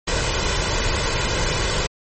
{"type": "noise with comb filter", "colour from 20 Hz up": "pink", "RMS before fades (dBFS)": -21, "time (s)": [0.07, 1.87], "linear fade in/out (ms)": 10, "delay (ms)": 2, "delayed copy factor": 0.5, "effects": ["MP3 32 kbps"]}